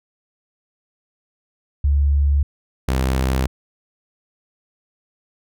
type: tone pair in turn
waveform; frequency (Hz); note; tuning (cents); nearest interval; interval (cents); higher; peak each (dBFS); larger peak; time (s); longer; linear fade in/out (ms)
sine / sawtooth; 71.2 / 65.17; C#2 / C2; +47 / -6; major second; 153; first; -13; neither; 1.84-2.43 / 2.88-3.47; neither; 5
effects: none